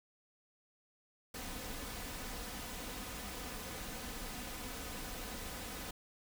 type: noise with comb filter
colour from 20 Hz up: pink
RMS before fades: -44 dBFS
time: 1.34-5.91 s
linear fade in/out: 5 ms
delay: 4 ms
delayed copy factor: +0.5
effects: none